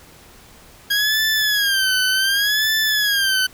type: tone with vibrato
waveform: 20% pulse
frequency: 1629 Hz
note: G#6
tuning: 34 cents flat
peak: -11 dBFS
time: 0.9-3.47 s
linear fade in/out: 10 ms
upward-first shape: sine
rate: 0.67 Hz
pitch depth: 130 cents each way
effects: pink hiss -46 dBFS RMS until 3.53 s